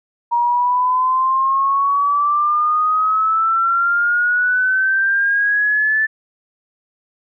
sine exponential sweep, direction up, 945 to 1760 Hz, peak -13 dBFS, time 0.31-6.07 s, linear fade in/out 20 ms, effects none

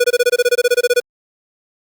square tone bursts, 488 Hz, B4, 21 cents flat, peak -10 dBFS, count 16, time 0-1.002 s, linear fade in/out 10 ms, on 42 ms, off 22 ms, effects Opus 48 kbps

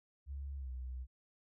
sine tone with pitch glide, 69.4 to 63.27 Hz, C#2 to B1, +3 to +43 cents, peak -40 dBFS, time 0.26-1.07 s, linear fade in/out 50 ms, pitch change -160 cents, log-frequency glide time 0.57-0.7 s, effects none

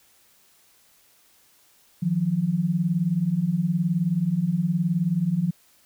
sine beating tone pair, 158.3 / 177.3 Hz, D#3 / F3, +30 / +26 cents, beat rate 19 Hz, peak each -25 / -22 dBFS, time 2.02-5.51 s, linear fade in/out 10 ms, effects white hiss -59 dBFS RMS until 5.85 s

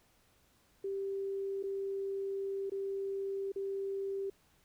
sine tone with dropouts, 392 Hz, G4, in tune, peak -34 dBFS, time 0.84-4.3 s, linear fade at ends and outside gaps 5 ms, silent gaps 1.628-1.636 / 2.698-2.718 / 3.52-3.559 s, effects pink hiss -69 dBFS RMS until 4.64 s

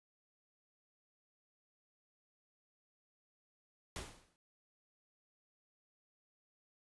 pink noise with exponential decay, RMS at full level -41 dBFS, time 3.96-4.36 s, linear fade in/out 0 ms, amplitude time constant 86 ms, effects resampled to 24000 Hz

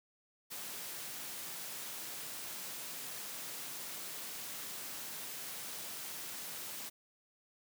white high-pass noise, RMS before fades -44 dBFS, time 0.5-6.9 s, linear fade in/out 20 ms, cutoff 110 Hz, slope 24 dB/octave, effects none

